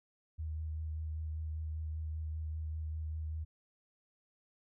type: tone with vibrato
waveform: sine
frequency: 78.4 Hz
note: D#2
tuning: 14 cents sharp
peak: -36 dBFS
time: 0.38-3.45 s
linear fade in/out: 20 ms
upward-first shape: sine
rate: 5.1 Hz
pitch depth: 17 cents each way
effects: none